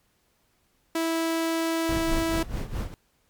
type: tone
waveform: sawtooth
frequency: 327.9 Hz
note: E4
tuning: 9 cents flat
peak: -20 dBFS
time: 0.95-2.43 s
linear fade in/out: 5 ms
type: noise with tremolo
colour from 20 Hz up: brown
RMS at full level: -27 dBFS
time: 1.89-2.94 s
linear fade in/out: 0 ms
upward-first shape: sine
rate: 4.7 Hz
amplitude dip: 75%
effects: pink hiss -68 dBFS RMS until 3.29 s + MP3 96 kbps